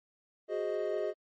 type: chord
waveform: triangle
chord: Ab dominant seventh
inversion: third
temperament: equal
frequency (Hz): 370 / 415.3 / 523.3 / 622.3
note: Gb4 / Ab4 / C5 / Eb5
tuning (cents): 0 / 0 / 0 / 0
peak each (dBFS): -35 / -33 / -39 / -33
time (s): 0.48-1.14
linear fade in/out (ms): 50
effects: MP3 32 kbps